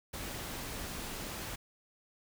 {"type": "noise", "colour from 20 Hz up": "pink", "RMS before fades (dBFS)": -41, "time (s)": [0.13, 1.56], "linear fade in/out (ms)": 10, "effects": []}